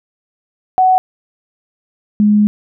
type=tone pair in turn; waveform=sine; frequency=746 / 208.9 Hz; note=F#5 / G#3; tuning=+14 / +10 cents; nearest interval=octave + minor seventh; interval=2204 cents; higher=first; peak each=-7 dBFS; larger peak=neither; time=0.78-0.98 / 2.2-2.47 s; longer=second; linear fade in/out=0 ms; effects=none